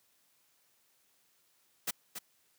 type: noise with echo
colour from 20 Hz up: white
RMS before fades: -33 dBFS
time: 1.87-1.91 s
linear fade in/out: 10 ms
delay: 280 ms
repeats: 1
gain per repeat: -8 dB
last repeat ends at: 2.19 s
effects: white hiss -71 dBFS RMS until 2.58 s + high-pass 100 Hz 12 dB/octave